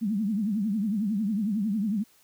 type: tone with vibrato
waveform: sine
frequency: 209.1 Hz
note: G#3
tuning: 12 cents sharp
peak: -24 dBFS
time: 0.01-2.04 s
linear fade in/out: 20 ms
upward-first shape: triangle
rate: 11 Hz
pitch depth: 190 cents each way
effects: white hiss -61 dBFS RMS until 2.23 s